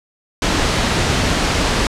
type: low-pass noise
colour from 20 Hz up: pink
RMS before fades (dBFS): -17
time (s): 0.42-1.87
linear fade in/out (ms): 2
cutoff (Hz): 6600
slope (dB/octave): 12
effects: low-pass 10000 Hz 12 dB/octave